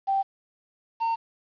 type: tone pair in turn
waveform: sine / triangle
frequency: 781 / 913.1 Hz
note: G5 / A#5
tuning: -7 / -36 cents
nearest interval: minor third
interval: 271 cents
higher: second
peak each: -21 dBFS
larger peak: neither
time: 0.07-0.23 / 1-1.16 s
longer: neither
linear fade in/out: 20 ms
effects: resampled to 11025 Hz + 9-bit